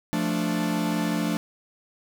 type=chord; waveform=45% pulse; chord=D minor; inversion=first; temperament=equal; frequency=174.61 / 220 / 293.7 Hz; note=F3 / A3 / D4; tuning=0 / 0 / 0 cents; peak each=-28 dBFS; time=0.13-1.37 s; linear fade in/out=0 ms; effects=none